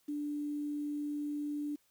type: tone with quantisation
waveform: sine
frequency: 293.7 Hz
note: D4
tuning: in tune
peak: -34 dBFS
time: 0.08-1.76 s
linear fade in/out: 10 ms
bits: 10
effects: white hiss -72 dBFS RMS until 1.9 s